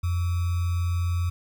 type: tone with sample-and-hold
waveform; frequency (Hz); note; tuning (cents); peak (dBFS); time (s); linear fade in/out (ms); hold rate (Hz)
sine; 87.31; F2; 0; -22; 0.03-1.3; 10; 1225
effects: none